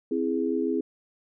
sine chord, C augmented, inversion none, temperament equal, 261.6 / 329.6 / 415.3 Hz, C4 / E4 / G#4, 0 / 0 / 0 cents, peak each -28 dBFS, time 0.11-0.81 s, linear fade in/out 5 ms, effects none

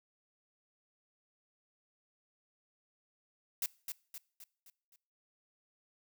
blue noise with echo, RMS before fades -34 dBFS, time 3.62-3.66 s, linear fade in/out 2 ms, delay 260 ms, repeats 5, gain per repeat -6 dB, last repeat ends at 4.96 s, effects noise-tail reverb RT60 0.5 s tail -23 dB re dry

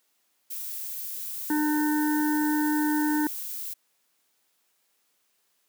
violet noise, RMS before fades -35 dBFS, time 0.5-3.74 s, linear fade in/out 10 ms
harmonic tone, 301.5 Hz, D4, 46 cents sharp, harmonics 1 / 3 / 5 / 6, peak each -22 / -32 / -36 / -38 dBFS, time 1.5-3.27 s, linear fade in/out 2 ms
effects white hiss -71 dBFS RMS until 5.68 s + high-pass 200 Hz 12 dB/octave

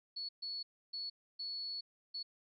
sine tone bursts at uneven times, 4404 Hz, C#8, 12 cents flat, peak -39 dBFS, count 5, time 0.16-0.29 / 0.42-0.63 / 0.93-1.1 / 1.39-1.81 / 2.14-2.23 s, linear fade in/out 10 ms, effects none

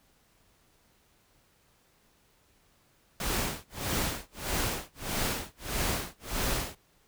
pink noise with tremolo, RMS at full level -29 dBFS, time 3.2-6.75 s, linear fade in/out 2 ms, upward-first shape sine, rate 1.6 Hz, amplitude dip 100%, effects pink hiss -66 dBFS RMS until 7.07 s

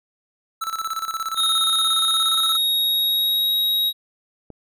square tone with tremolo, 1318.5 Hz, E6, in tune, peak -23 dBFS, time 0.61-2.57 s, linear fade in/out 10 ms, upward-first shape square, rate 17 Hz, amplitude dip 70%
square tone with pitch glide, 3729 to 3803 Hz, A#7 to A#7, 0 to +34 cents, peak -18 dBFS, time 1.35-3.93 s, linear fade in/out 50 ms, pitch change +34 cents, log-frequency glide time 2.04-3.52 s
click, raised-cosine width 2 ms, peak -25 dBFS, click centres 4.503 s
effects none

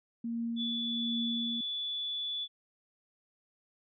sine tone with tremolo, 232.3 Hz, A#3, 6 cents flat, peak -31 dBFS, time 0.24-1.61 s, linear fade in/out 5 ms, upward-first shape triangle, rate 1.3 Hz, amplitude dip 45%
sine tone, 3450 Hz, A7, 35 cents flat, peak -33 dBFS, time 0.56-2.48 s, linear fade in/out 50 ms
effects none

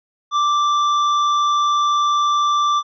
sine tone with hard clipping, 1174.7 Hz, D6, in tune, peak -16 dBFS, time 0.31-2.83 s, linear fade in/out 50 ms, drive 8 dB, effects resampled to 16000 Hz

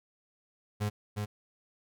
35% pulse tone with echo, 104.3 Hz, G#2, 8 cents sharp, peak -27 dBFS, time 0.8-0.9 s, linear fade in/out 20 ms, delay 360 ms, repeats 1, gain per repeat -3 dB, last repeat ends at 1.26 s, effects none

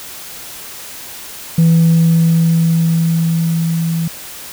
sine tone with level ramp, 165.1 Hz, E3, 3 cents sharp, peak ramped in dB -4 to -14 dBFS, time 1.58-4.08 s, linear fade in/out 5 ms, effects tanh soft clip ceiling -5 dBFS + white hiss -31 dBFS RMS until 4.52 s

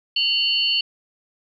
sine tone cluster, 2789 / 3021 / 4427 Hz, F7 / F#7 / C#8, -3 / +35 / -3 cents, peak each -22 dBFS, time 0.16-0.81 s, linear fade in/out 5 ms, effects none

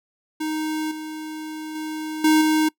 square tone with level steps, 311.1 Hz, D#4, in tune, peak -24 / -31 / -28 / -14 / -17 dBFS, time 0.4-2.69 s, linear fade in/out 10 ms, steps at 0.91 / 1.75 / 2.24 / 2.41 s, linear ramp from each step 5 ms, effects noise-tail reverb RT60 0.1 s tail -23 dB re dry

